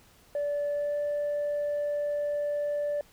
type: tone with pitch glide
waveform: sine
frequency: 580 to 584.7 Hz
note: D5 to D5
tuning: -22 to -8 cents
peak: -25 dBFS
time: 0.35-3.01 s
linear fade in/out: 2 ms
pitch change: +14 cents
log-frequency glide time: 0.68-0.98 s
effects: tanh soft clip ceiling -25 dBFS + pink hiss -59 dBFS RMS until 3.12 s